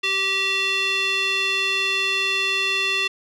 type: tone with band-pass filter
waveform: square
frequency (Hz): 387.3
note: G4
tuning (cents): -21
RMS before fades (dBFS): -22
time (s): 0.03-3.08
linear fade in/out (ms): 10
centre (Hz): 3000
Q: 4
effects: none